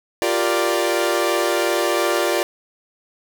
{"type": "chord", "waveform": "sawtooth", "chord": "G minor seventh", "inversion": "third", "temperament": "equal", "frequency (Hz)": [349.2, 392, 466.2, 587.3], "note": ["F4", "G4", "Bb4", "D5"], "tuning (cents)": [0, 0, 0, 0], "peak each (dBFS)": [-18, -21, -21, -18], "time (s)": [0.22, 2.43], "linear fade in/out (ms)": 0, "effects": []}